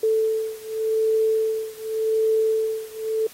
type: beating tone pair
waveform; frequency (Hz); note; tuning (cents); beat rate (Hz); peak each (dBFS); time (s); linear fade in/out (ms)
sine; 440 / 440.87; A4 / A4; 0 / +3; 0.87; -22 / -23; 0.03-3.27; 5
effects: white hiss -46 dBFS RMS until 3.33 s + AAC 48 kbps